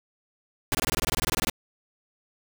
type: noise bursts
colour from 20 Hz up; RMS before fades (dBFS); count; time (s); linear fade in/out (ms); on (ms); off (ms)
pink; -25; 16; 0.72-1.498; 0; 28; 22
effects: none